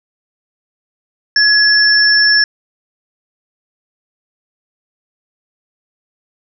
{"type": "tone pair together", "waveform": "sine", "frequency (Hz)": [1688, 5390], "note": ["G#6", "E8"], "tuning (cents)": [28, 38], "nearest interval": "octave + minor sixth", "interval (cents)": 2010, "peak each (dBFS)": -10, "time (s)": [1.36, 2.44], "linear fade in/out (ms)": 2, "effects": []}